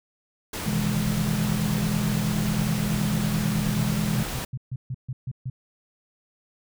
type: noise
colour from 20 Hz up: pink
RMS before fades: -32 dBFS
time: 0.53-4.45 s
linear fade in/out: 5 ms
type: chord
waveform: sine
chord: E major seventh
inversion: second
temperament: equal with one note detuned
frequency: 126.58 / 155.56 / 164.81 / 207.7 Hz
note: B2 / D#3 / E3 / G#3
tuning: +43 / 0 / 0 / 0 cents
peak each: -29 / -31 / -28 / -26 dBFS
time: 0.66-4.23 s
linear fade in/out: 5 ms
type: tone bursts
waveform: sine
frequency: 128.2 Hz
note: C3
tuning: 35 cents flat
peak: -27 dBFS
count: 10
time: 3.79-5.5 s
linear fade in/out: 5 ms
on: 45 ms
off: 140 ms
effects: none